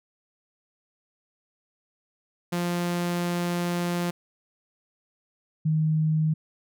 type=tone pair in turn; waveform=sawtooth / sine; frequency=174.61 / 156.39 Hz; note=F3 / D#3; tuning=0 / +9 cents; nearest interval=major second; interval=191 cents; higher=first; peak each=-21 / -20 dBFS; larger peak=second; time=2.52-4.11 / 5.65-6.34 s; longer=first; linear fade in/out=10 ms; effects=none